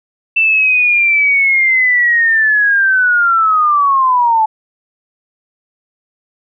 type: linear sweep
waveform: sine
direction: down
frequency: 2672 to 861 Hz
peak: -8 dBFS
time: 0.36-4.46 s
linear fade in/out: 10 ms
effects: none